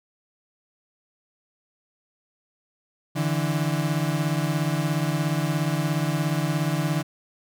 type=beating tone pair; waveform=35% pulse; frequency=146.83 / 163.83 Hz; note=D3 / E3; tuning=0 / -10 cents; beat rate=17 Hz; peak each=-23 / -24 dBFS; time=3.15-7.03 s; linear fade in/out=20 ms; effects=none